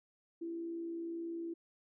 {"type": "tone with frequency modulation", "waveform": "sine", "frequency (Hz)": 334.8, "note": "E4", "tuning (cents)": 27, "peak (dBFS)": -38, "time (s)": [0.41, 1.54], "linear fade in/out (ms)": 10, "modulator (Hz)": 61.8, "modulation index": 0.23, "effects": []}